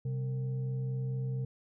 sine tone with frequency modulation, 130.81 Hz, C3, in tune, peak -31 dBFS, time 0.05-1.45 s, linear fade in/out 5 ms, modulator 326 Hz, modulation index 0.34, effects none

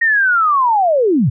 sine linear sweep, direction down, 1874 to 99.7 Hz, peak -10 dBFS, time 0.01-1.3 s, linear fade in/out 10 ms, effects none

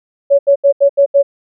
sine tone bursts, 561 Hz, C#5, 21 cents sharp, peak -5 dBFS, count 6, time 0.3-1.23 s, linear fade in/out 20 ms, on 90 ms, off 78 ms, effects none

